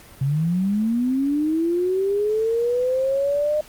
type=linear sweep; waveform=sine; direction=up; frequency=130.81 to 611 Hz; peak=-18 dBFS; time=0.21-3.61 s; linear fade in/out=5 ms; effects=pink hiss -46 dBFS RMS until 3.68 s + Opus 48 kbps